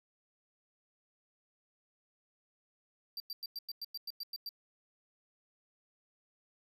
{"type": "tone bursts", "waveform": "square", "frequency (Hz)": 4700, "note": "D8", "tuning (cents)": 1, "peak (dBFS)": -39, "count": 11, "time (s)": [3.17, 4.491], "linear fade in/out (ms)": 2, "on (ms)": 31, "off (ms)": 98, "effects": []}